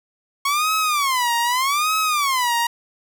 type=tone with vibrato; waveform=sawtooth; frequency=1096 Hz; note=C#6; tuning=20 cents flat; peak=-14 dBFS; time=0.45-2.67 s; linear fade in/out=5 ms; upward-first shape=sine; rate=0.82 Hz; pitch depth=270 cents each way; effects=none